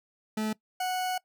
40% pulse tone pair in turn, 216.5 / 737.5 Hz, A3 / F#5, -28 / -6 cents, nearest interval octave + major sixth, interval 2122 cents, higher second, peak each -27 dBFS, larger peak neither, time 0.37-0.53 / 0.8-1.18 s, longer second, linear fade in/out 5 ms, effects noise-tail reverb RT60 0.1 s tail -21 dB re dry

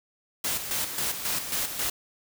white noise with tremolo, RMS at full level -28 dBFS, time 0.44-1.9 s, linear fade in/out 5 ms, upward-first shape square, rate 3.7 Hz, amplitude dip 55%, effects none

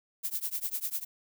violet noise with tremolo, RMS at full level -30 dBFS, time 0.23-1.05 s, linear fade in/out 20 ms, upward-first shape triangle, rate 10 Hz, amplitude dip 100%, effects none

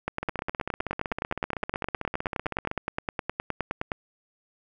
two click trains, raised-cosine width 0.5 ms, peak -12 / -15 dBFS, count 38 / 40, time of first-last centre 0.08-3.918 / 0.23-2.714 s, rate 9.64 / 15.7 Hz, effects none

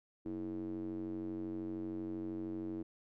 square tone with band-pass filter, 46.44 Hz, F#1, 7 cents sharp, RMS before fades -41 dBFS, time 0.25-2.83 s, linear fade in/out 10 ms, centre 310 Hz, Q 6, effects none

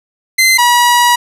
sawtooth tone pair in turn, 2067 / 965.4 Hz, C7 / B5, -22 / -40 cents, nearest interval octave + minor second, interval 1318 cents, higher first, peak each -3 dBFS, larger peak neither, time 0.38-0.58 / 0.58-1.16 s, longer second, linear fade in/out 10 ms, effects resampled to 32000 Hz + 7-bit

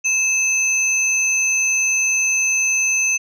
sine tone pair together, 2609 / 6170 Hz, E7 / G8, -18 / -28 cents, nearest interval octave + minor third, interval 1490 cents, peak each -17 dBFS, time 0.04-3.18 s, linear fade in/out 20 ms, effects tanh soft clip ceiling -10 dBFS

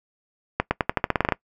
accelerating click train, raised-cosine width 0.5 ms, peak -4 dBFS, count 12, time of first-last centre 0.6-1.322 s, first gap 110 ms, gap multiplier 0.89, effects noise-tail reverb RT60 0.1 s tail -21 dB re dry

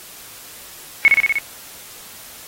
sine tone with echo, 2200 Hz, C#7, 14 cents flat, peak -6 dBFS, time 1.05-1.08 s, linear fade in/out 0 ms, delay 61 ms, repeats 5, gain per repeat -2 dB, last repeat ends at 1.385 s, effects white hiss -39 dBFS RMS until 2.47 s + AAC 48 kbps

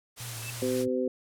white low-pass noise, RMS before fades -41 dBFS, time 0.16-0.86 s, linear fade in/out 50 ms, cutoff 12000 Hz, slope 24 dB/octave
sine tone with vibrato, 116.54 Hz, A#2, in tune, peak -39 dBFS, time 0.2-0.88 s, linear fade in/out 5 ms, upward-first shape sine, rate 3.8 Hz, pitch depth 61 cents each way
triangle tone with exponential growth, 2637 Hz, E7, in tune, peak -33 dBFS, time 0.31-0.5 s, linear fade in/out 1 ms, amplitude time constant 41 ms
harmonic tone, 127.5 Hz, C3, 44 cents flat, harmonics 2 / 3 / 4, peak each -30 / -30 / -30 dBFS, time 0.62-1.08 s, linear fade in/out 2 ms
effects none

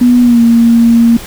sine tone with pitch glide, 244.8 to 232.5 Hz, B3 to A#3, -15 to -4 cents, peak -3 dBFS, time 0.01-1.17 s, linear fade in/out 5 ms, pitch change -89 cents, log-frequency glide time 0.22-0.41 s, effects added 50 Hz sine -34 dBFS peak until 1.26 s + pink hiss -28 dBFS RMS until 1.26 s

